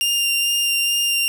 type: tone with vibrato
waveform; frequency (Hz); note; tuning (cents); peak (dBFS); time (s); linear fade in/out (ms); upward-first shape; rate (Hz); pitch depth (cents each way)
sawtooth; 2794; F7; 0; -14; 0.01-1.28; 0; sine; 2.3; 10
effects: none